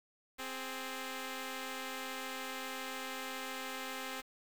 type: tone pair together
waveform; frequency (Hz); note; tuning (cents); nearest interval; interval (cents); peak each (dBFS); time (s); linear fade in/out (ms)
5% pulse; 261.6 / 416; C4 / G#4; 0 / +3; minor sixth; 803; -30 / -35; 0.38-4.22; 20
effects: 9-bit